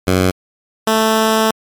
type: tone pair in turn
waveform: 10% pulse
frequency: 92.5 / 220.4 Hz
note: F#2 / A3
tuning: 0 / +3 cents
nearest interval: octave + minor third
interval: 1503 cents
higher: second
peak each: -3 dBFS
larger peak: neither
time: 0.07-0.31 / 0.87-1.51 s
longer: second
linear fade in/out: 5 ms
effects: MP3 96 kbps